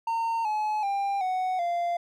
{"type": "tone with pitch steps", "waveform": "triangle", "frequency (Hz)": [914, 852.8, 795.7, 742.4, 692.7], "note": ["A#5", "G#5", "G5", "F#5", "F5"], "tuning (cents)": [-34, 46, 26, 6, -14], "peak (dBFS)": -23, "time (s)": [0.07, 1.97], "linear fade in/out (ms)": 5, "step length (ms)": 380, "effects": []}